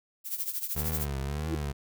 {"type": "noise with tremolo", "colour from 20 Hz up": "violet", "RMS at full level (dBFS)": -30, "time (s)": [0.24, 1.07], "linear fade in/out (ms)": 50, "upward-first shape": "triangle", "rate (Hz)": 13, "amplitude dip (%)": 85}
{"type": "tone with vibrato", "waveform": "25% pulse", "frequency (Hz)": 72.8, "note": "D2", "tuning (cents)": -15, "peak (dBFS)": -27, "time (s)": [0.75, 1.73], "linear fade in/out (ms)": 20, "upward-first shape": "triangle", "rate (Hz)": 1.7, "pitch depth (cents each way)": 160}
{"type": "tone with exponential growth", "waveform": "sine", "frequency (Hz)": 328.6, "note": "E4", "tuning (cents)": -5, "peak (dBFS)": -26, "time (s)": [1.39, 1.55], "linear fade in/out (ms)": 5, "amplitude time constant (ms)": 33}
{"effects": []}